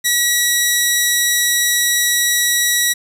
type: tone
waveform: 10% pulse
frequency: 1929 Hz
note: B6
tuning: 41 cents flat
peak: -4 dBFS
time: 0.04-2.94 s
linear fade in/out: 20 ms
effects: 7-bit